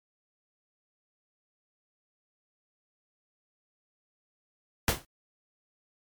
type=noise with exponential decay; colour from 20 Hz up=pink; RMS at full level=-20 dBFS; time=4.88-5.05 s; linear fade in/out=2 ms; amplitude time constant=35 ms; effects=MP3 96 kbps